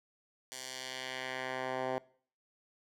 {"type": "tone with band-pass filter sweep", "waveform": "10% pulse", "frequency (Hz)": 129.6, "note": "C3", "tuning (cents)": -16, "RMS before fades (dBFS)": -39, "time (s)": [0.52, 1.98], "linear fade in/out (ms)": 0, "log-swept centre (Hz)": [7000, 720], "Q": 1, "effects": ["noise-tail reverb RT60 0.5 s tail -22 dB re dry"]}